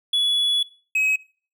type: tone pair in turn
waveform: triangle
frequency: 3401 / 2548 Hz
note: G#7 / D#7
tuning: +40 / +41 cents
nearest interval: perfect fourth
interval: 499 cents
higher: first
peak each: -16 dBFS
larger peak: neither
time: 0.13-0.63 / 0.95-1.16 s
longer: first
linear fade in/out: 5 ms
effects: noise-tail reverb RT60 0.4 s tail -21 dB re dry